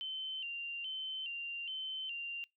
sine tone with vibrato, 2922 Hz, F#7, 22 cents flat, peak -38 dBFS, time 0.01-2.44 s, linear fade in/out 0 ms, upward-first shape square, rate 1.2 Hz, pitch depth 87 cents each way, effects noise-tail reverb RT60 0.2 s tail -26 dB re dry

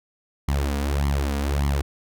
sawtooth tone with flanger, 70.5 Hz, C#2, 30 cents sharp, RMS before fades -23 dBFS, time 0.48-1.82 s, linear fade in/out 5 ms, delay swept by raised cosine 0.94 to 4.24 ms, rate 1.7 Hz, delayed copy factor +0.8, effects none

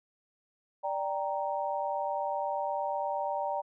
sine chord, G minor, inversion second, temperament equal, 587.3 / 784 / 932.3 Hz, D5 / G5 / Bb5, 0 / 0 / 0 cents, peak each -34 dBFS, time 0.83-3.62 s, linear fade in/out 20 ms, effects none

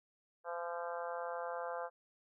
harmonic tone with a mistuned harmonic, 171.3 Hz, F3, 33 cents flat, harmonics 3 / 4 / 5 / 6 / 7 / 8 / 9, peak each -42 / -44 / -46 / -48 / -49 / -50 / -51 dBFS, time 0.44-1.9 s, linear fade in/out 50 ms, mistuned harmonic 9, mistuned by +26 cents, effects none

